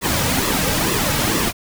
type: noise with flanger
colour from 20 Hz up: pink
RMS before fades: -19 dBFS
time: 0.01-1.53 s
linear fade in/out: 50 ms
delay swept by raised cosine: 1.3 to 2.9 ms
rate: 2.2 Hz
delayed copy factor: -0.6
effects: none